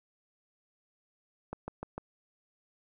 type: click train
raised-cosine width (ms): 1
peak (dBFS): -23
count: 4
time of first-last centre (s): 1.53-1.98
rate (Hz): 6.67
effects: none